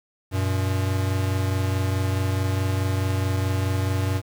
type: tone pair together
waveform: square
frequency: 95 / 119.69 Hz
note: F#2 / A#2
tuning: +46 / +46 cents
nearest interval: major third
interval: 400 cents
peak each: -23 / -29 dBFS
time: 0.31-4.22 s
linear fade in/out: 50 ms
effects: 8-bit